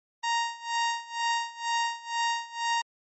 sawtooth tone with tremolo, 932.3 Hz, A#5, in tune, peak -20 dBFS, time 0.23-2.82 s, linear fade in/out 10 ms, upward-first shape sine, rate 2.1 Hz, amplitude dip 90%, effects MP3 32 kbps

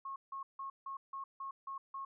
sine tone bursts, 1088 Hz, C#6, 33 cents flat, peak -40 dBFS, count 8, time 0.05-2.05 s, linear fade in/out 5 ms, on 110 ms, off 160 ms, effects none

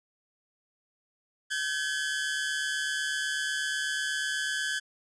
sawtooth tone pair together, 1541.9 / 1690 Hz, G6 / G#6, -29 / +30 cents, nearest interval major second, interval 159 cents, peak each -28 dBFS, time 1.5-4.8 s, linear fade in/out 20 ms, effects resampled to 22050 Hz

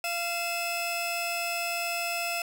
sawtooth tone pair together, 690.5 / 2607 Hz, F5 / E7, -20 / -20 cents, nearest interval octave + major seventh, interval 2300 cents, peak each -28 dBFS, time 0.04-2.42 s, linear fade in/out 2 ms, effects none

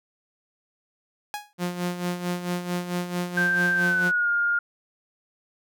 sawtooth tone with exponential decay, 830.6 Hz, G#5, in tune, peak -23 dBFS, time 1.34-1.53 s, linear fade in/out 0 ms, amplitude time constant 40 ms
sawtooth tone with tremolo, 177.2 Hz, F3, 25 cents sharp, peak -20 dBFS, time 1.58-4.12 s, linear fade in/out 50 ms, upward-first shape sine, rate 4.5 Hz, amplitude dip 65%
sine tone with pitch glide, 1569 to 1414.1 Hz, G6 to F6, +1 to +21 cents, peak -20 dBFS, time 3.37-4.59 s, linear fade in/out 5 ms, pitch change -180 cents, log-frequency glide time 3.75-4.29 s
effects none

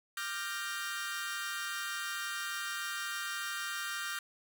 sawtooth chord, G minor seventh, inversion second, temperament equal with one note detuned, 1186.9 / 1396.9 / 1568 / 1864.7 Hz, D6 / F6 / G6 / Bb6, +18 / 0 / 0 / 0 cents, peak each -40 / -37 / -37 / -39 dBFS, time 0.17-4.19 s, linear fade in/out 2 ms, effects none

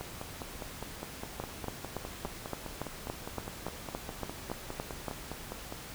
two click trains, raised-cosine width 1 ms, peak -20 / -24 dBFS, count 14 / 29, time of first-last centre 1.4-5.083 / 0.01-5.724 s, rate 3.53 / 4.9 Hz, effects pink hiss -45 dBFS RMS until 5.94 s

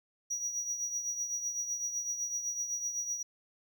triangle tone with tremolo, 5790 Hz, F#8, 38 cents flat, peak -29 dBFS, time 0.3-3.23 s, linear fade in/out 10 ms, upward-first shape triangle, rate 7.9 Hz, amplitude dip 65%, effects none

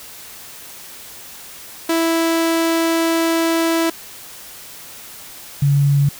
sawtooth / sine tone pair in turn, 329.6 / 141.41 Hz, E4 / C#3, 0 / +35 cents, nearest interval octave + minor third, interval 1465 cents, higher first, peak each -11 dBFS, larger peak neither, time 1.89-3.9 / 5.62-6.09 s, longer first, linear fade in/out 5 ms, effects white hiss -37 dBFS RMS until 6.19 s

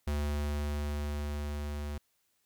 square tone with level ramp, 73.42 Hz, D2, in tune, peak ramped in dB -30 to -36 dBFS, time 0.07-1.98 s, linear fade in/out 5 ms, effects white hiss -75 dBFS RMS until 2.45 s

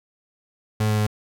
35% pulse tone with pitch steps, 107.5 / 106.7 / 105.9 Hz, A2 / G#2 / G#2, -40 / +47 / +34 cents, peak -17 dBFS, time 0.8-1.067 s, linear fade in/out 5 ms, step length 89 ms, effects none

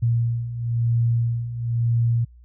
sine beating tone pair, 116.54 / 117.54 Hz, A#2 / A#2, 0 / +15 cents, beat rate 1 Hz, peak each -25 / -20 dBFS, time 0.02-2.25 s, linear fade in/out 10 ms, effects added 60 Hz sine -45 dBFS peak until 2.44 s

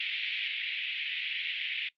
pink band-pass noise, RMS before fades -34 dBFS, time 0-1.89 s, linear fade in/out 5 ms, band 2100 to 3400 Hz, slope 48 dB/octave, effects noise-tail reverb RT60 0.1 s tail -19 dB re dry + Opus 48 kbps

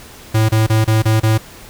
square tone bursts, 110 Hz, A2, in tune, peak -11 dBFS, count 6, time 0.34-1.38 s, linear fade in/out 10 ms, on 150 ms, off 28 ms, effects pink hiss -38 dBFS RMS until 1.69 s

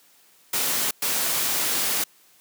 white noise bursts at uneven times, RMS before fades -24 dBFS, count 2, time 0.53-0.91 / 1.02-2.04 s, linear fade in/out 5 ms, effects white hiss -57 dBFS RMS until 2.4 s + high-pass 150 Hz 12 dB/octave

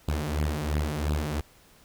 sawtooth beating tone pair, 73.42 / 76.32 Hz, D2 / D#2, 0 / -33 cents, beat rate 2.9 Hz, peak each -25 dBFS, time 0.08-1.41 s, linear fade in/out 5 ms, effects pink hiss -57 dBFS RMS until 1.84 s

